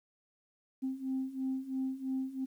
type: beating tone pair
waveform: sine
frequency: 261.6 / 264.6 Hz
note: C4 / C4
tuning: 0 / +20 cents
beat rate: 3 Hz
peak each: -37 / -34 dBFS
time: 0.82-2.46 s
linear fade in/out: 20 ms
effects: tanh soft clip ceiling -27 dBFS + 11-bit